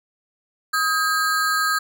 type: ring-modulated tone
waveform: square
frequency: 1437 Hz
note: F6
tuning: 49 cents sharp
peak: -16 dBFS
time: 0.73-1.79 s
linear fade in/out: 10 ms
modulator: 174 Hz
effects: none